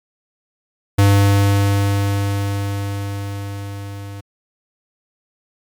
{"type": "tone with level ramp", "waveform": "square", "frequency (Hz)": 100, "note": "G2", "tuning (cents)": 35, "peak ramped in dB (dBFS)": [-9, -30], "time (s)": [0.98, 4.21], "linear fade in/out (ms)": 10, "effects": ["MP3 96 kbps"]}